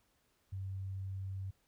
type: tone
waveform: sine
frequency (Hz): 96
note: G2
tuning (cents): -36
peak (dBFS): -38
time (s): 0.52-1.51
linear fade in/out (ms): 10
effects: pink hiss -75 dBFS RMS until 1.67 s